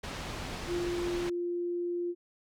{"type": "low-pass noise", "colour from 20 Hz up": "pink", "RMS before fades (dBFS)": -39, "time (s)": [0.03, 1.3], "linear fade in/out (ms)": 10, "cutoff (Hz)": 5500, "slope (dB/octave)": 12}
{"type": "tone", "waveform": "sine", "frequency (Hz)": 349.2, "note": "F4", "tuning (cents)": 0, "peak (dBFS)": -30, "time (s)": [0.66, 2.15], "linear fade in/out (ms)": 50}
{"effects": []}